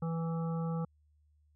harmonic tone, 164.81 Hz, E3, in tune, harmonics 1 / 3 / 5 / 7 / 8, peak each -32 / -42 / -46 / -49 / -50 dBFS, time 0.02-0.85 s, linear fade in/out 5 ms, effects added 75 Hz sine -65 dBFS peak until 1.55 s

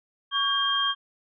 sine tone cluster, 1121 / 1607 / 3205 Hz, C#6 / G6 / G7, +19 / +43 / +38 cents, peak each -27 / -30 / -24 dBFS, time 0.31-0.95 s, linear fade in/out 50 ms, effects none

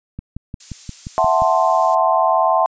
click train, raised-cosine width 5 ms, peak -16 dBFS, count 8, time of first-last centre 0.19-1.42 s, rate 5.69 Hz
violet noise, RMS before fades -31 dBFS, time 0.6-1.95 s, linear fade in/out 5 ms
sine chord, F# half-diminished seventh, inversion third, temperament equal, 659.3 / 740 / 880 / 1046.5 Hz, E5 / F#5 / A5 / C6, 0 / 0 / 0 / 0 cents, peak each -17 / -18 / -19 / -18 dBFS, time 1.18-2.66 s, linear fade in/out 0 ms
effects resampled to 16000 Hz

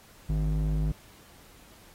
square tone with band-pass filter, 51.8 Hz, G#1, 4 cents flat, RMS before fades -27 dBFS, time 0.29-0.92 s, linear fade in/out 5 ms, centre 110 Hz, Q 4.6, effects pink hiss -55 dBFS RMS until 1.94 s + AAC 48 kbps

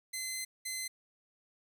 10% pulse tone bursts at uneven times, 2057 Hz, C7, 30 cents flat, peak -27 dBFS, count 2, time 0.13-0.45 / 0.65-0.88 s, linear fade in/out 10 ms, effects none

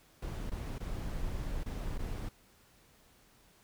brown noise with dropouts, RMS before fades -37 dBFS, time 0.22-2.29 s, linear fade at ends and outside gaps 5 ms, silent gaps 0.499-0.516 / 0.784-0.802 / 1.636-1.659 / 1.98-1.99 s, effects pink hiss -64 dBFS RMS until 3.63 s

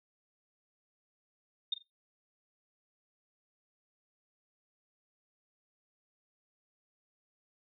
sine tone with echo, 3660 Hz, A#7, 32 cents flat, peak -28 dBFS, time 1.72-1.74 s, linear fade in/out 5 ms, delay 42 ms, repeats 2, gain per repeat -13 dB, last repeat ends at 1.824 s, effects noise-tail reverb RT60 0.2 s tail -18 dB re dry

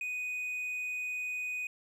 triangle tone, 2489 Hz, D#7, in tune, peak -32 dBFS, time 0.01-1.67 s, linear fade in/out 2 ms, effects none

